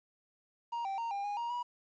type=tone with pitch steps; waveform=triangle; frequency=939 / 780 / 925 / 801 / 820 / 942 / 969 Hz; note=A#5 / G5 / A#5 / G5 / G#5 / A#5 / B5; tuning=+12 / -9 / -14 / +37 / -22 / +18 / -33 cents; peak=-32 dBFS; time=0.72-1.63 s; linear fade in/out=10 ms; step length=130 ms; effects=resampled to 16000 Hz + 11-bit